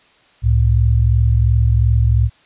sine tone pair together, 67.6 / 110.43 Hz, C#2 / A2, -43 / +7 cents, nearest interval minor sixth, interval 850 cents, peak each -13 dBFS, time 0.42-2.3 s, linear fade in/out 50 ms, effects white hiss -52 dBFS RMS until 2.45 s + resampled to 8000 Hz

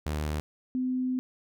sawtooth / sine tone pair in turn, 75.7 / 255.1 Hz, D#2 / C4, -47 / -44 cents, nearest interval octave + major sixth, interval 2103 cents, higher second, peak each -25 / -26 dBFS, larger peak first, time 0.06-0.4 / 0.75-1.19 s, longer second, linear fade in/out 0 ms, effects none

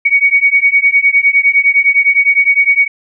sine beating tone pair, 2237 / 2246.8 Hz, C#7 / C#7, +15 / +23 cents, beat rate 9.8 Hz, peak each -10 dBFS, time 0.05-2.88 s, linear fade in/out 10 ms, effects none

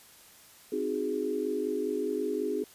sine chord, Ab dominant seventh, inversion first, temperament equal, 261.6 / 311.1 / 370 / 415.3 Hz, C4 / Eb4 / Gb4 / Ab4, 0 / 0 / 0 / 0 cents, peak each -36 / -35 / -35 / -31 dBFS, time 0.72-2.64 s, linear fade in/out 5 ms, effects white hiss -55 dBFS RMS until 2.74 s + resampled to 32000 Hz

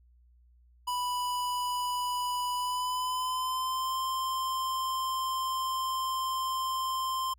square tone with pitch glide, 987.8 to 1046.5 Hz, B5 to C6, 0 to 0 cents, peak -30 dBFS, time 0.87-7.34 s, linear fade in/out 10 ms, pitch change +100 cents, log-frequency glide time 2.54-3.98 s, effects added 60 Hz sine -58 dBFS peak until 7.38 s

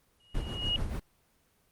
sine tone with exponential growth, 2883 Hz, F#7, 46 cents flat, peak -24 dBFS, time 0.2-0.76 s, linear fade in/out 1 ms, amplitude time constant 120 ms
brown noise with tremolo, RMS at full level -32 dBFS, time 0.34-1 s, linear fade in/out 10 ms, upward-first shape sine, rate 6.9 Hz, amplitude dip 50%
effects pink hiss -69 dBFS RMS until 1.71 s + Opus 24 kbps

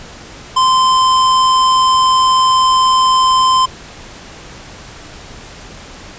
square tone, 1036 Hz, C6, 17 cents flat, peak -9 dBFS, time 0.56-3.66 s, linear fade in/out 10 ms, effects pink hiss -34 dBFS RMS until 6.18 s + resampled to 16000 Hz

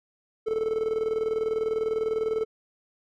triangle tone with tremolo, 440 Hz, A4, in tune, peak -20 dBFS, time 0.46-2.45 s, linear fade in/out 20 ms, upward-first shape square, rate 20 Hz, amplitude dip 60%, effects none

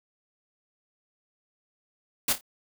white noise with echo, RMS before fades -24 dBFS, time 2.28-2.33 s, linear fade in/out 5 ms, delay 27 ms, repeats 3, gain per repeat -10 dB, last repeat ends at 2.411 s, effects none

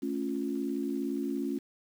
sine chord, A augmented, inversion none, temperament equal, 220 / 277.2 / 349.2 Hz, A3 / C#4 / E#4, 0 / 0 / 0 cents, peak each -36 / -32 / -36 dBFS, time 0.02-1.59 s, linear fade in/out 10 ms, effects 9-bit

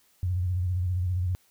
sine tone with vibrato, 90.4 Hz, F#2, 40 cents flat, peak -24 dBFS, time 0.23-1.35 s, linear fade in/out 0 ms, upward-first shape square, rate 15 Hz, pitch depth 56 cents each way, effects white hiss -64 dBFS RMS until 1.5 s

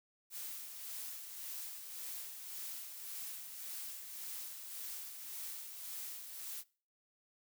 blue noise with tremolo, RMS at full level -44 dBFS, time 0.3-6.64 s, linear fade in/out 50 ms, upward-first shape sine, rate 1.8 Hz, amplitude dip 45%, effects noise-tail reverb RT60 0.4 s tail -22 dB re dry

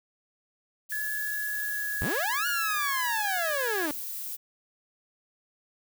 violet noise, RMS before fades -36 dBFS, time 0.89-4.37 s, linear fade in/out 20 ms
sine tone with pitch glide, 1700 to 1668.9 Hz, G#6 to G#6, +40 to +8 cents, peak -30 dBFS, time 0.92-3.86 s, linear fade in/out 2 ms, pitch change -32 cents, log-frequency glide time 1.08-2.18 s
sawtooth linear two-way sweep, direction up then down, 30.25 to 1455 to 281.6 Hz, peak -25 dBFS, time 2.01-3.91 s, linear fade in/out 0 ms, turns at 2.47 s
effects none

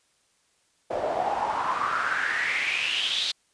pink noise with band-pass filter sweep, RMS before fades -27 dBFS, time 0.9-3.32 s, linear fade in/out 10 ms, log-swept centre 560 to 3900 Hz, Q 6.2, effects white hiss -67 dBFS RMS until 3.53 s + resampled to 22050 Hz

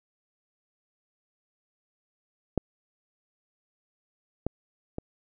clicks, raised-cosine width 2 ms, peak -10 / -14 / -19 dBFS, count 3, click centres 2.577 / 4.466 / 4.984 s, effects none

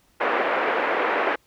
pink band-pass noise, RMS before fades -23 dBFS, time 0.2-1.36 s, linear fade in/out 10 ms, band 370 to 2200 Hz, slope 24 dB/octave, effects pink hiss -62 dBFS RMS until 1.46 s

